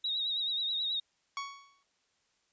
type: tone with vibrato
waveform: sine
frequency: 3797 Hz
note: A#7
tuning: 31 cents sharp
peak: -30 dBFS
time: 0.04-1 s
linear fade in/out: 5 ms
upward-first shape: triangle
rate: 9.3 Hz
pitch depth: 69 cents each way
type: tone with exponential decay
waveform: sawtooth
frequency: 1116 Hz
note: C#6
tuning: 11 cents sharp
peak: -29 dBFS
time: 1.37-1.83 s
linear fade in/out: 1 ms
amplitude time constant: 100 ms
effects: white hiss -74 dBFS RMS until 2.52 s + resampled to 16000 Hz